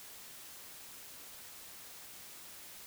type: silence
effects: white hiss -51 dBFS RMS until 2.86 s